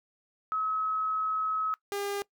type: tone pair in turn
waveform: sine / sawtooth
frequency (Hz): 1283 / 403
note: E6 / G4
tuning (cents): -47 / +48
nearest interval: octave + minor sixth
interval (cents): 2005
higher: first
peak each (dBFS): -27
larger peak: neither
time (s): 0.52-1.74 / 1.92-2.22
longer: first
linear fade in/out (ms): 0
effects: noise-tail reverb RT60 0.1 s tail -21 dB re dry